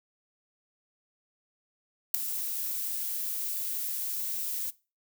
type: noise with ADSR envelope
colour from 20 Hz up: violet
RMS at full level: -18 dBFS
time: 2.14-4.71 s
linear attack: 6 ms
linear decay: 4 ms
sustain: -15 dB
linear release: 18 ms
effects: noise-tail reverb RT60 0.3 s tail -20 dB re dry